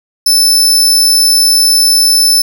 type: tone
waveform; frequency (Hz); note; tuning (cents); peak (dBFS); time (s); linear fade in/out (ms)
sawtooth; 5274; E8; 0; -3; 0.26-2.42; 5
effects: none